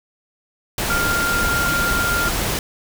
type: tone in noise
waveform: sine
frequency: 1396.9 Hz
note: F6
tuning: in tune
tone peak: -19 dBFS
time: 0.9-2.29 s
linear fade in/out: 2 ms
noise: pink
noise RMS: -22 dBFS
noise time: 0.78-2.59 s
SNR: 0 dB
effects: none